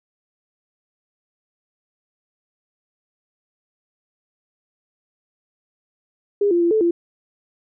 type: tone with pitch steps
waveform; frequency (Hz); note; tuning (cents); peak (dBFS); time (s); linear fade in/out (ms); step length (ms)
sine; 406.8 / 345.9 / 341.4 / 436.5 / 342.4; G#4 / F4 / F4 / A4 / F4; -36 / -17 / -39 / -14 / -34; -14; 6.41-6.91; 5; 100
effects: none